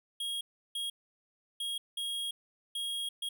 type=tone bursts at uneven times; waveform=square; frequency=3277 Hz; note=G#7; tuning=24 cents flat; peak=-34 dBFS; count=6; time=0.2-0.41 / 0.75-0.9 / 1.6-1.78 / 1.97-2.31 / 2.75-3.09 / 3.22-3.29 s; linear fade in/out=5 ms; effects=none